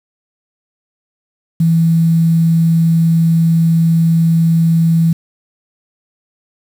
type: tone with quantisation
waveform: sine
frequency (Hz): 164.81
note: E3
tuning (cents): 0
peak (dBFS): -8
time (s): 1.6-5.13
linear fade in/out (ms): 5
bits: 6
effects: none